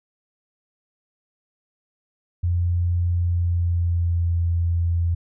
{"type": "tone with pitch glide", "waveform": "sine", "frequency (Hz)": [87.31, 85.22], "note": ["F2", "F2"], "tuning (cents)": [0, -42], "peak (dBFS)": -18, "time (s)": [2.43, 5.15], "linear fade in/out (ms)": 10, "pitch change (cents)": -42, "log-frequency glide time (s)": [3.15, 4.37], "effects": []}